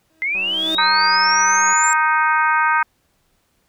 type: tone with exponential growth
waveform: 30% pulse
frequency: 319.5 Hz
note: D#4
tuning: 46 cents sharp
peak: -19 dBFS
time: 0.1-0.75 s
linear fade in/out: 2 ms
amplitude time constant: 140 ms
type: linear sweep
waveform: sine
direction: up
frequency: 2044 to 7470 Hz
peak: -18 dBFS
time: 0.22-1.93 s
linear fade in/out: 0 ms
type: click train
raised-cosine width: 1 ms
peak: -26 dBFS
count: 263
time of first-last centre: 0.35-1.729 s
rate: 190 Hz
type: harmonic tone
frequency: 311.1 Hz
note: D#4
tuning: in tune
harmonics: 3 / 4 / 5 / 6 / 7 / 8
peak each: -18 / -19 / -18 / -29 / -26 / -31 dBFS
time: 0.78-2.83 s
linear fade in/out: 5 ms
effects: pink hiss -64 dBFS RMS until 3.68 s